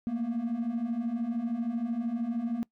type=beating tone pair; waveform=triangle; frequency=224.6 / 237.6 Hz; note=A3 / A#3; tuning=+36 / +33 cents; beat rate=13 Hz; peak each=-31 / -27 dBFS; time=0.07-2.63 s; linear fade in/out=0 ms; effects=noise-tail reverb RT60 0.1 s tail -23 dB re dry + tanh soft clip ceiling -23 dBFS